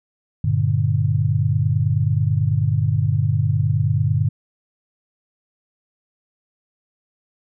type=chord; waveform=sine; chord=G minor; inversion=none; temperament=just; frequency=98 / 117.6 / 147 Hz; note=G2 / Bb2 / D3; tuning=0 / +16 / +2 cents; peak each=-20 dBFS; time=0.44-4.29 s; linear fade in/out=5 ms; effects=none